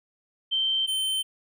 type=tone pair in turn; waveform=sine / square; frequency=3119 / 3094 Hz; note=G7 / G7; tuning=-9 / -23 cents; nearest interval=unison; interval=14 cents; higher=first; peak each=-22 / -25 dBFS; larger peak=first; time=0.51-0.87 / 0.87-1.23 s; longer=neither; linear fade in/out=20 ms; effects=none